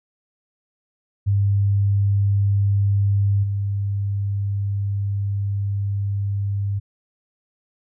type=tone with level steps; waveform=sine; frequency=100 Hz; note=G2; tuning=35 cents sharp; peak=-15 / -20 dBFS; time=1.26-6.8 s; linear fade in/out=20 ms; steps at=3.43 s; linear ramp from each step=10 ms; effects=none